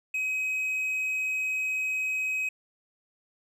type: tone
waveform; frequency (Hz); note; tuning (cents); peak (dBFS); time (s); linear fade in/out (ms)
triangle; 2534; D#7; +31; -25; 0.14-2.49; 5
effects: none